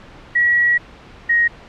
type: tone pair in turn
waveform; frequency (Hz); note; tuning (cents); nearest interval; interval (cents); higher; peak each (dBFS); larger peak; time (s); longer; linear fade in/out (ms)
sine; 1921 / 1879.3; B6 / A#6; -48 / +14; unison; 38; first; -11; neither; 0.35-0.78 / 1.29-1.48; first; 10
effects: pink hiss -41 dBFS RMS until 1.68 s + low-pass 3000 Hz 12 dB/octave